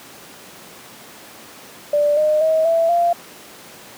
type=tone with pitch steps; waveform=sine; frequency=587.3 / 611.5 / 636.8 / 663 / 690.4 Hz; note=D5 / D#5 / D#5 / E5 / F5; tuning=0 / -30 / +40 / +10 / -20 cents; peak=-13 dBFS; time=1.93-3.13 s; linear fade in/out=5 ms; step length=240 ms; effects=pink hiss -40 dBFS RMS until 3.97 s + high-pass 200 Hz 12 dB/octave